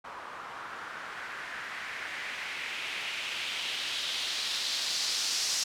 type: noise with low-pass filter sweep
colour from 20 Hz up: blue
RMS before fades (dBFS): -35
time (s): 0.04-5.64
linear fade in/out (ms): 10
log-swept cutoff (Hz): 1100 to 5500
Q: 2.2
effects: none